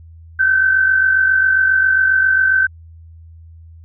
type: tone pair together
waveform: sine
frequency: 1495.6 / 1543 Hz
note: F#6 / G6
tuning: +18 / -28 cents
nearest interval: minor second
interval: 54 cents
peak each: -20 / -11 dBFS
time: 0.39-2.67 s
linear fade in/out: 10 ms
effects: added 82 Hz sine -37 dBFS peak until 3.84 s